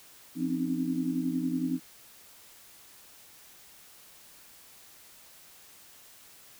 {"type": "tone cluster", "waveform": "sine", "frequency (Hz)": [172.5, 257.8, 268.6, 308.2], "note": ["F3", "C4", "C4", "D#4"], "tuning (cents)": [-21, -26, 46, -16], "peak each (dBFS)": [-36, -30, -34, -34], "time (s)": [0.35, 1.8], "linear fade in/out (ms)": 50, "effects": ["white hiss -54 dBFS RMS until 6.59 s"]}